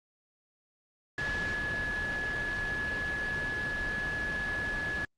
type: tone in noise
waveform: sine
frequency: 1699 Hz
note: G#6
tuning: 39 cents sharp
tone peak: -31 dBFS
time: 1.18-5.05 s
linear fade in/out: 2 ms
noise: pink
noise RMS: -37 dBFS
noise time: 1.18-5.05 s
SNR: +3 dB
effects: low-pass 4000 Hz 12 dB/octave + Opus 48 kbps